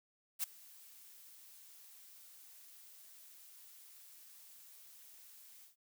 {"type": "noise with ADSR envelope", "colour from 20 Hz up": "blue", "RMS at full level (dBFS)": -34, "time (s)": [0.39, 5.76], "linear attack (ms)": 44, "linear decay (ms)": 9, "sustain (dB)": -24, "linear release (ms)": 130, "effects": []}